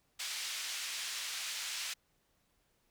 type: band-pass noise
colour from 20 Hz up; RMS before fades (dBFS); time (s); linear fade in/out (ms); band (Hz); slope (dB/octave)
pink; -40; 0.19-1.94; 10; 2500 to 7600; 12
effects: pink hiss -75 dBFS RMS until 2.9 s